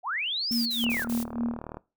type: linear two-way sweep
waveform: sine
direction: up then down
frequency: 637 to 5430 to 1242 Hz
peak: -27 dBFS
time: 0.03-1.07 s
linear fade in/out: 50 ms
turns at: 0.53 s
type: noise bursts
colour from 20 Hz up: blue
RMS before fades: -38 dBFS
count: 4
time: 0.51-1.239 s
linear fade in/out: 10 ms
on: 150 ms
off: 43 ms
type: tone with tremolo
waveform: sine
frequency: 234.7 Hz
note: A#3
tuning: 12 cents sharp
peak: -24 dBFS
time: 0.51-1.59 s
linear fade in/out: 0 ms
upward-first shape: sine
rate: 3.5 Hz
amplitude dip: 85%
type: click train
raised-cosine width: 1 ms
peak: -23 dBFS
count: 37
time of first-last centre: 0.84-1.77 s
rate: 38.7 Hz
effects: noise-tail reverb RT60 0.3 s tail -21 dB re dry